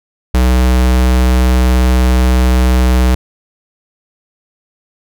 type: tone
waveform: square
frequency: 62.8 Hz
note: B1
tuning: 30 cents sharp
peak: -8 dBFS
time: 0.34-3.15 s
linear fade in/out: 5 ms
effects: none